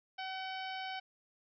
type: harmonic tone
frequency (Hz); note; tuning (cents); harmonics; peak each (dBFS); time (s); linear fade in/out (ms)
758; F#5; +42; 1 / 2 / 3 / 4 / 5 / 6 / 7; -41 / -46 / -47 / -47 / -54 / -55 / -54; 0.18-1; 10
effects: none